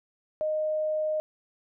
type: tone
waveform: sine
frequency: 618 Hz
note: D#5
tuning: 12 cents flat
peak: -25 dBFS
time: 0.41-1.2 s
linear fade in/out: 0 ms
effects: none